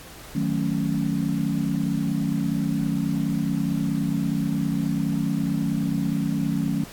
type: chord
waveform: sine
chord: D# half-diminished seventh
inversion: none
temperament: equal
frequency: 155.56 / 185 / 220 / 277.2 Hz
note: D#3 / F#3 / A3 / C#4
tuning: 0 / 0 / 0 / 0 cents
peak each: -27 dBFS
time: 0.35-6.84 s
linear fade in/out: 5 ms
effects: pink hiss -43 dBFS RMS until 6.92 s + AAC 64 kbps